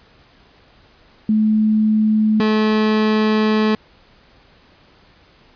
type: tone pair in turn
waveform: sine / 30% pulse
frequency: 215.8 / 215.8 Hz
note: A3 / A3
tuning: -33 / -33 cents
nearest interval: unison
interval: 0 cents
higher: neither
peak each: -12 / -11 dBFS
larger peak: second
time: 1.29-2.4 / 2.4-3.75 s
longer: second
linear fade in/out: 2 ms
effects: pink hiss -51 dBFS RMS until 5.55 s + resampled to 11025 Hz